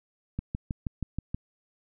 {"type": "click train", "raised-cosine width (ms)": 5, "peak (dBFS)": -18, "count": 7, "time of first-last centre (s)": [0.39, 1.345], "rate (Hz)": 6.28, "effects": []}